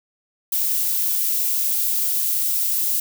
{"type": "noise with high-pass filter sweep", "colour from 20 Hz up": "violet", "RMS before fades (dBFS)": -21, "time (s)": [0.52, 3], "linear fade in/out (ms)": 5, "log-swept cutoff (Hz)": [1600, 2400], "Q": 0.76, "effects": []}